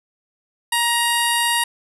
15% pulse tone with low-pass filter, 943 Hz, A#5, 20 cents sharp, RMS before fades -19 dBFS, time 0.72-1.64 s, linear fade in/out 5 ms, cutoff 11000 Hz, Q 2.9, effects none

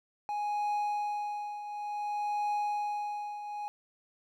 triangle tone with tremolo, 830.6 Hz, G#5, in tune, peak -26 dBFS, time 0.29-3.68 s, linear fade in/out 0 ms, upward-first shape triangle, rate 0.56 Hz, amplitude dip 70%, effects none

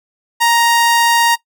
sawtooth tone, 935 Hz, A#5, 5 cents sharp, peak -6 dBFS, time 0.4-1.36 s, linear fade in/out 20 ms, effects noise-tail reverb RT60 0.1 s tail -19 dB re dry

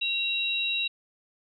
sine tone pair together, 2740 / 3850 Hz, F7 / B7, -34 / -45 cents, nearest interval tritone, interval 589 cents, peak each -28 dBFS, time 0.01-0.88 s, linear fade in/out 10 ms, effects none

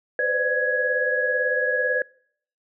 sine tone cluster, 502 / 520 / 593 / 1669 Hz, B4 / C5 / D5 / G#6, +28 / -11 / +17 / +8 cents, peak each -26 / -30 / -29 / -22 dBFS, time 0.19-2.02 s, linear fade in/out 2 ms, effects noise-tail reverb RT60 0.6 s tail -25 dB re dry

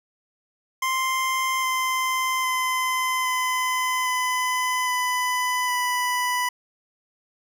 25% pulse tone with pitch steps, 1046.5 / 1036.9 / 1027.3 / 1017.9 / 1008.5 / 999.2 / 990 Hz, C6 / C6 / C6 / C6 / B5 / B5 / B5, 0 / -16 / -32 / -48 / +36 / +20 / +4 cents, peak -18 dBFS, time 0.82-6.49 s, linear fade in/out 5 ms, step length 810 ms, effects none

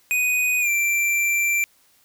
square tone with pitch glide, 2489 to 2353 Hz, D#7 to D7, 0 to +3 cents, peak -19 dBFS, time 0.11-1.64 s, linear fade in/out 0 ms, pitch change -97 cents, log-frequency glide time 0.6-0.69 s, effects white hiss -59 dBFS RMS until 2.04 s

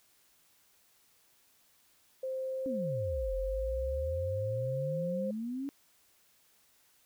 sine tone with pitch glide, 523.3 to 527.2 Hz, C5 to C5, 0 to +13 cents, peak -33 dBFS, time 2.23-5.31 s, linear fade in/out 5 ms, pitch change +13 cents, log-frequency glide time 2.37-2.86 s
sine exponential two-way sweep, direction down then up, 283.9 to 43.65 to 283.9 Hz, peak -34 dBFS, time 2.66-5.69 s, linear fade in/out 0 ms, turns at 3.34 s
effects white hiss -67 dBFS RMS until 7.05 s

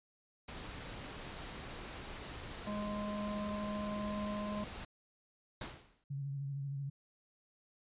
pink noise, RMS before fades -46 dBFS, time 0.48-4.85 s, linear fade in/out 5 ms
harmonic tone, 207.7 Hz, G#3, in tune, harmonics 1 / 3 / 5, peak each -38 / -43 / -45 dBFS, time 2.67-4.64 s, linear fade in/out 2 ms
pink noise with exponential decay, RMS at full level -40 dBFS, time 5.61-6.04 s, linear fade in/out 2 ms, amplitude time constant 92 ms
sine tone with vibrato, 139.1 Hz, C#3, 6 cents sharp, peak -37 dBFS, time 6.1-6.9 s, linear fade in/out 10 ms, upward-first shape sine, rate 13 Hz, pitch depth 37 cents each way
effects resampled to 8000 Hz

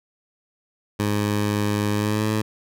15% pulse tone with pitch glide, 103.83 to 107.93 Hz, G#2 to A2, 0 to -33 cents, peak -14 dBFS, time 0.99-2.42 s, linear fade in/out 10 ms, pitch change +67 cents, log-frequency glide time 1.93-2.26 s, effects none

